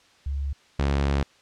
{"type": "tone pair in turn", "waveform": ["sine", "sawtooth"], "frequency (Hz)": [69.9, 69.9], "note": ["C#2", "C#2"], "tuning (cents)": [15, 15], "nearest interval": "unison", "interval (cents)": 0, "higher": "neither", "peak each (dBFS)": [-25, -17], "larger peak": "second", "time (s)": [[0.26, 0.53], [0.79, 1.23]], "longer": "second", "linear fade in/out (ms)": 5, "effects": ["white hiss -57 dBFS RMS until 1.41 s", "low-pass 5000 Hz 12 dB/octave"]}